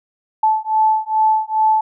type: beating tone pair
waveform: sine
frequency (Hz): 870 / 872.4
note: A5 / A5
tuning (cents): -20 / -15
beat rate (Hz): 2.4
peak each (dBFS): -16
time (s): 0.43-1.81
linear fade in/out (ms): 5
effects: none